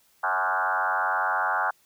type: tone with frequency modulation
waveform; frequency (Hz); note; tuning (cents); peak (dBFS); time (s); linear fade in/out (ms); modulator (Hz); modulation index
sine; 1129; C#6; +31; -22; 0.23-1.71; 10; 92.7; 4.6
effects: white hiss -63 dBFS RMS until 1.85 s